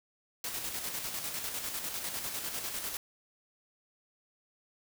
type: noise with tremolo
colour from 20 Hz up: white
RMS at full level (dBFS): -36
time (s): 0.44-2.97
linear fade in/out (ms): 2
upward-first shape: square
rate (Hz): 10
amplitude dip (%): 40
effects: none